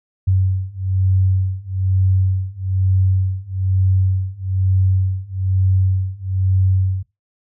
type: beating tone pair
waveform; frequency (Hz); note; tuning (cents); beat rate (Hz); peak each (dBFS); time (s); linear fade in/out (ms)
sine; 93.8 / 94.9; F#2 / F#2; +24 / +44; 1.1; -18 / -17; 0.27-7.03; 10
effects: noise-tail reverb RT60 0.2 s tail -19 dB re dry